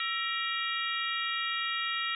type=harmonic tone with a mistuned harmonic; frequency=471.9 Hz; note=A#4; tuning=21 cents sharp; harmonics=3 / 4 / 5 / 6 / 7 / 8; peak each=-35 / -36 / -37 / -38 / -38 / -39 dBFS; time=0-2.15 s; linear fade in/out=2 ms; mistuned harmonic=3; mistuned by=-110 cents; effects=none